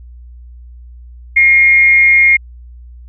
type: tone with amplitude modulation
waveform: sine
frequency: 2140 Hz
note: C7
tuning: 38 cents sharp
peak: -3 dBFS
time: 1.36-2.37 s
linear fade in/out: 10 ms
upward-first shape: sine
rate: 261 Hz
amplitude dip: 40%
effects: added 60 Hz sine -32 dBFS peak until 3.08 s